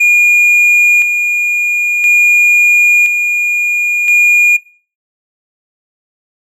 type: tone with tremolo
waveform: triangle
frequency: 2430 Hz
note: D#7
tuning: 42 cents flat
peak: -4 dBFS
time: 0-4.57 s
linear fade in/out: 10 ms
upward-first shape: square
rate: 0.49 Hz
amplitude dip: 45%
effects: noise-tail reverb RT60 0.4 s tail -18 dB re dry